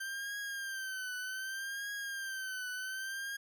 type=tone with vibrato; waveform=40% pulse; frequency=1568 Hz; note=G6; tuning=in tune; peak=-37 dBFS; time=0-3.37 s; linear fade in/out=10 ms; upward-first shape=triangle; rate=0.65 Hz; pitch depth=89 cents each way; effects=none